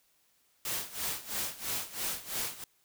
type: noise with tremolo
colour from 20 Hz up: white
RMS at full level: -33 dBFS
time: 0.65-2.64 s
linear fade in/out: 2 ms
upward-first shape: sine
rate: 3 Hz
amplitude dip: 85%
effects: white hiss -70 dBFS RMS until 2.84 s